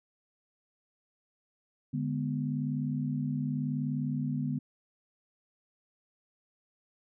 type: chord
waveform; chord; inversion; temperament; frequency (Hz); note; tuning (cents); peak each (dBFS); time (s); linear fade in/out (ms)
sine; G# diminished; second; equal; 146.83 / 207.7 / 246.9; D3 / G#3 / B3; 0 / 0 / 0; -32 / -37 / -33; 1.93-4.59; 10
effects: none